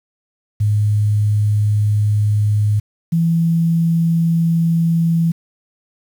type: tone pair in turn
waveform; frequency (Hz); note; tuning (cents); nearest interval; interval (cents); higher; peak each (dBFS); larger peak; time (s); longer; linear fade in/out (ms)
sine; 104.8 / 166.36; G#2 / E3; +16 / +16; minor sixth; 800; second; -12; neither; 0.6-2.8 / 3.12-5.32; neither; 10
effects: 7-bit